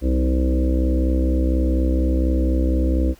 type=harmonic tone with a mistuned harmonic; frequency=64.2 Hz; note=C2; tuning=32 cents flat; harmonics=1 / 3 / 4 / 5 / 6 / 7 / 8 / 9; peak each=-17 / -30 / -26 / -24 / -37 / -37 / -29 / -36 dBFS; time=0.01-3.15 s; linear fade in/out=50 ms; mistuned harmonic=4; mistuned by=+18 cents; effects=pink hiss -52 dBFS RMS until 3.19 s